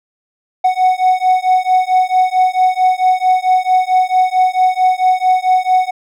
triangle beating tone pair, 739 / 743.5 Hz, F#5 / F#5, -2 / +8 cents, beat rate 4.5 Hz, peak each -11 dBFS, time 0.64-5.91 s, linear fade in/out 10 ms, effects none

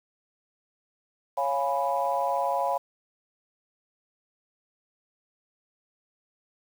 sine chord, C# dominant seventh, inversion none, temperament equal, 554.4 / 698.5 / 830.6 / 987.8 Hz, C#5 / E#5 / G#5 / B5, 0 / 0 / 0 / 0 cents, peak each -29 dBFS, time 1.37-2.78 s, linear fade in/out 10 ms, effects tanh soft clip ceiling -13 dBFS + 8-bit

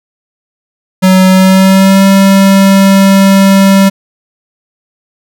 square tone with pitch glide, 187.1 to 194.82 Hz, F#3 to G3, +20 to -10 cents, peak -3 dBFS, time 1.02-3.9 s, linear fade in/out 20 ms, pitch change +70 cents, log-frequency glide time 1.29-2.05 s, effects none

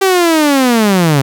sawtooth linear sweep, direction down, 392.1 to 130.81 Hz, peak -4 dBFS, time 0.01-1.22 s, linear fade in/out 10 ms, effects none

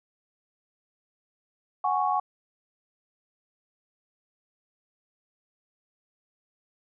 sine chord, F# suspended second, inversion none, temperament equal with one note detuned, 740 / 825.3 / 1108.7 Hz, F#5 / G#5 / C#6, 0 / -11 / 0 cents, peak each -27 dBFS, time 1.84-2.2 s, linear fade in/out 5 ms, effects none

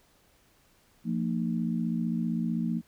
sine tone cluster, 173.4 / 228.9 / 302.9 Hz, F3 / A#3 / D#4, -12 / -31 / -46 cents, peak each -30 / -29 / -38 dBFS, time 1.04-2.82 s, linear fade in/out 50 ms, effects pink hiss -64 dBFS RMS until 2.87 s

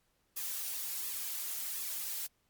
blue noise with flanger, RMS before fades -38 dBFS, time 0.36-2.27 s, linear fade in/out 10 ms, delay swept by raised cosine 1.3 to 5.4 ms, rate 1.4 Hz, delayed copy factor -0.8, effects pink hiss -75 dBFS RMS until 2.49 s + MP3 96 kbps

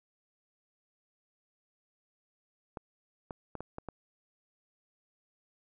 clicks, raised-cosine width 1 ms, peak -25 dBFS, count 6, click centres 2.772 / 3.308 / 3.553 / 3.606 / 3.784 / 3.887 s, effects none

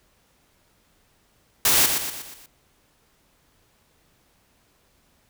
white noise with echo, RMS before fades -18 dBFS, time 1.65-1.86 s, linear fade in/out 2 ms, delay 120 ms, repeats 5, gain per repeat -6 dB, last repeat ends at 2.46 s, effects pink hiss -63 dBFS RMS until 5.29 s

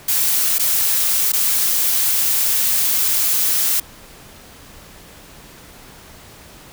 blue noise with dropouts, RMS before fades -17 dBFS, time 0.08-3.8 s, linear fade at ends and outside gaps 5 ms, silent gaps 0.584-0.594 / 1.321-1.332 s, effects pink hiss -42 dBFS RMS until 6.72 s

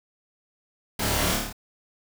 pink noise with echo, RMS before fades -28 dBFS, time 0.99-1.36 s, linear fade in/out 5 ms, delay 28 ms, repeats 6, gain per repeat -2 dB, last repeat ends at 1.528 s, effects none

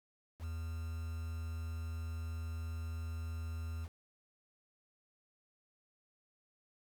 triangle tone with quantisation, 81.5 Hz, E2, 19 cents flat, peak -36 dBFS, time 0.39-3.89 s, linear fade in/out 50 ms, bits 9, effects none

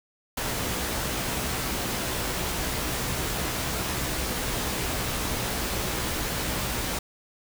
pink noise with comb filter, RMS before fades -29 dBFS, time 0.37-6.99 s, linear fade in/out 5 ms, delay 16 ms, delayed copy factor +0.5, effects none

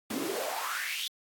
pink noise with high-pass filter sweep, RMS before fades -34 dBFS, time 0.1-1.08 s, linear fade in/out 5 ms, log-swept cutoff 220 to 3700 Hz, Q 6.4, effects AAC 64 kbps

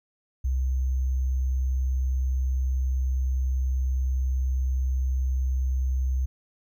sine tone with sample-and-hold, 64.9 Hz, C2, 13 cents flat, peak -22 dBFS, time 0.44-6.26 s, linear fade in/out 10 ms, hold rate 6300 Hz, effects none

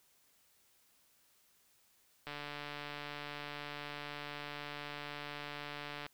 click train, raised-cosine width 0.3 ms, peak -27 dBFS, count 555, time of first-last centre 2.27-6.065 s, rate 146 Hz, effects white hiss -70 dBFS RMS until 6.13 s

